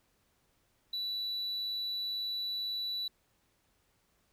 sine tone, 3951 Hz, B7, in tune, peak -31 dBFS, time 0.93-3.08 s, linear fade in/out 5 ms, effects tanh soft clip ceiling -32 dBFS + pink hiss -73 dBFS RMS until 4.32 s

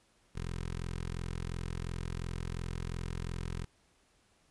15% pulse tone with notch filter, 42.84 Hz, F1, 33 cents flat, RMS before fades -38 dBFS, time 0.35-3.65 s, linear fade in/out 10 ms, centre 660 Hz, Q 1.4, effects pink hiss -69 dBFS RMS until 4.5 s + resampled to 24000 Hz

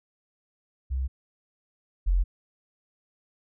sine tone pair in turn, 65.41 / 44.25 Hz, C2 / F1, 0 / +23 cents, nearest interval perfect fifth, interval 677 cents, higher first, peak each -25 / -19 dBFS, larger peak second, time 0.9-1.08 / 2.06-2.24 s, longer neither, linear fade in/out 20 ms, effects none

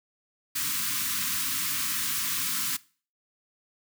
white band-stop noise, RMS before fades -29 dBFS, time 0.55-2.77 s, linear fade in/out 10 ms, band 310 to 1000 Hz, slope 96 dB/octave, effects noise-tail reverb RT60 0.4 s tail -21 dB re dry + high-pass 100 Hz 12 dB/octave

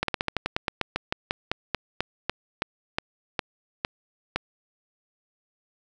slowing click train, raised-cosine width 0.3 ms, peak -8 dBFS, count 22, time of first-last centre 0.03-4.36 s, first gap 53 ms, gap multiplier 1.12, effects none

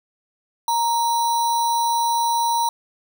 sine tone with sample-and-hold, 932.3 Hz, A#5, in tune, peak -17 dBFS, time 0.68-2.69 s, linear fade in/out 2 ms, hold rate 4900 Hz, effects none

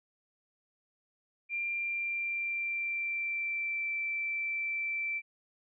sine tone with pitch glide, 2381 to 2335 Hz, D7 to D7, +23 to -11 cents, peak -31 dBFS, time 1.49-5.22 s, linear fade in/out 50 ms, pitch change -34 cents, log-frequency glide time 1.7-3.93 s, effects none

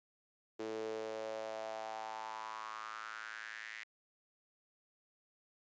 sawtooth tone with high-pass filter sweep, 110 Hz, A2, in tune, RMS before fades -44 dBFS, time 0.59-3.84 s, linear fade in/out 10 ms, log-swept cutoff 380 to 2000 Hz, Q 5.2, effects resampled to 16000 Hz

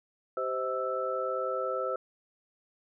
sine tone cluster, 389 / 519 / 637 / 1320 Hz, G4 / C5 / D#5 / E6, -13 / -14 / +41 / +2 cents, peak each -37 / -32 / -37 / -34 dBFS, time 0.37-1.96 s, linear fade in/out 2 ms, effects none

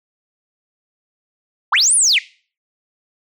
sine linear two-way sweep, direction up then down, 690 to 10000 to 1781 Hz, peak -9 dBFS, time 1.72-2.19 s, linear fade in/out 10 ms, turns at 1.95 s, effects noise-tail reverb RT60 0.4 s tail -21 dB re dry + tanh soft clip ceiling -8 dBFS

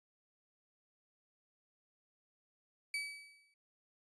35% pulse tone with exponential decay, 2288 Hz, D7, 46 cents flat, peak -32 dBFS, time 2.94-3.54 s, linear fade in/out 2 ms, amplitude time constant 130 ms, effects resampled to 24000 Hz

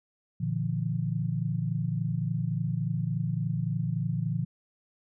sine chord, Bb major, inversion none, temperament equal with one note detuned, 116.54 / 146.83 / 170.33 Hz, Bb2 / D3 / F3, 0 / 0 / -43 cents, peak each -31 dBFS, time 0.4-4.45 s, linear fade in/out 10 ms, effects none

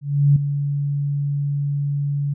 sine tone with ADSR envelope, 142.8 Hz, D3, 48 cents flat, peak -9 dBFS, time 0.01-2.34 s, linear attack 350 ms, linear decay 4 ms, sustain -10 dB, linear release 11 ms, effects none

